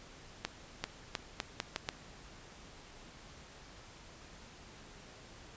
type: accelerating click train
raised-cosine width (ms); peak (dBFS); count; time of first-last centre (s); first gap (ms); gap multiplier
0.2; -16; 7; 0.45-1.889; 390; 0.8
effects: pink hiss -54 dBFS RMS until 5.56 s + resampled to 16000 Hz